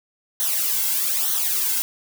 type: noise with flanger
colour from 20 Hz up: blue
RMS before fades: -22 dBFS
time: 0.4-1.82 s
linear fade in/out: 0 ms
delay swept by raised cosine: 0.4 to 1.7 ms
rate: 1.1 Hz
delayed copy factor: -0.75
effects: none